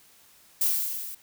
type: noise with level ramp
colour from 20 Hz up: violet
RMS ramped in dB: -22 to -39 dBFS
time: 0.61-1.15 s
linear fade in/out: 5 ms
effects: white hiss -57 dBFS RMS until 1.22 s